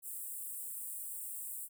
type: high-pass noise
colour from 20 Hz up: pink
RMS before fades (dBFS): -43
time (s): 0.02-1.69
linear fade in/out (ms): 50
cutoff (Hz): 7900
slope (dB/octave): 96
effects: none